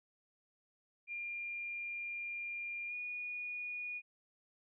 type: tone with pitch glide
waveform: sine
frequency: 2400 to 2452 Hz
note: D7 to D#7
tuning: +37 to -26 cents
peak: -39 dBFS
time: 1.07-4.02 s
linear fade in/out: 50 ms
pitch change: +37 cents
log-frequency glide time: 2.88-2.94 s
effects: none